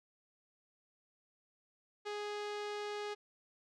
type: tone with low-pass filter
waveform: sawtooth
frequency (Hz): 415.3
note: G#4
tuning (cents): 0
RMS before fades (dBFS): -41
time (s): 2.05-3.15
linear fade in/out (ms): 20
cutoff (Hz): 4800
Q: 1
effects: none